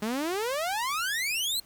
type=exponential sweep; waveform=sawtooth; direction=up; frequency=204.3 to 4262 Hz; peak=-24 dBFS; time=0.02-1.6 s; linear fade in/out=5 ms; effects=pink hiss -57 dBFS RMS until 1.65 s